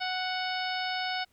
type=harmonic tone; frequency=740 Hz; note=F#5; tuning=in tune; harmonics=1 / 2 / 3 / 4 / 5 / 6 / 7; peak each=-33 / -36 / -38 / -39 / -40 / -41 / -41 dBFS; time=0-1.25 s; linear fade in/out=20 ms; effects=pink hiss -69 dBFS RMS until 1.32 s